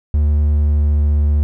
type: tone with pitch glide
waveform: triangle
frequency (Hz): 74.2 to 73.69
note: D2 to D2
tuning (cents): +18 to +6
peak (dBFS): -9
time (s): 0.14-1.43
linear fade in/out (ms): 0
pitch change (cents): -12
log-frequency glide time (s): 0.44-1.03
effects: none